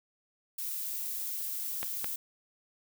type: noise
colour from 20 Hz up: violet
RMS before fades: -36 dBFS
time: 0.58-2.16 s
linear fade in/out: 5 ms
type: clicks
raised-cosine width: 0.3 ms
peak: -20 dBFS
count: 2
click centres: 1.83 / 2.044 s
effects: none